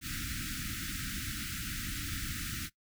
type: band-stop noise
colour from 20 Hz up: pink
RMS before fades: -38 dBFS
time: 0.01-2.7 s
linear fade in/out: 50 ms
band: 320 to 1300 Hz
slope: 96 dB/octave
effects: noise-tail reverb RT60 0.1 s tail -18 dB re dry